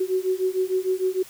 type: beating tone pair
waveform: sine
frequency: 370 / 376.6 Hz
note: F#4 / F#4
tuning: 0 / +31 cents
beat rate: 6.6 Hz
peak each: -24 dBFS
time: 0-1.23 s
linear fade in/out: 10 ms
effects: white hiss -46 dBFS RMS until 1.29 s